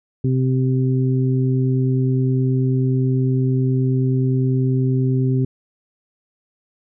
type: harmonic tone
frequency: 129.9 Hz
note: C3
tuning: 12 cents flat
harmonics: 1 / 2 / 3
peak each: -16 / -22 / -26 dBFS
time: 0.24-5.45 s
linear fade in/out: 5 ms
effects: none